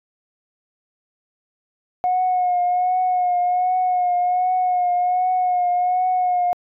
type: tone with vibrato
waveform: sine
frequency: 725 Hz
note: F#5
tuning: 35 cents flat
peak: -15 dBFS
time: 2.04-6.53 s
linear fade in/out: 0 ms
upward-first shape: triangle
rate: 1.3 Hz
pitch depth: 35 cents each way
effects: tanh soft clip ceiling -12 dBFS